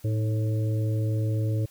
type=harmonic tone with a mistuned harmonic; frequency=110 Hz; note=A2; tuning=in tune; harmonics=1 / 3 / 4 / 5; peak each=-23 / -35 / -39 / -39 dBFS; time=0.04-1.66 s; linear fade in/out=10 ms; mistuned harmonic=3; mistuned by=-76 cents; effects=white hiss -56 dBFS RMS until 1.7 s